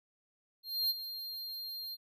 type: tone with ADSR envelope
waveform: square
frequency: 4198 Hz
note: C8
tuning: 5 cents sharp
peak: -28 dBFS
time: 0.63-1.97 s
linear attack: 270 ms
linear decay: 28 ms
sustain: -12 dB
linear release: 34 ms
effects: none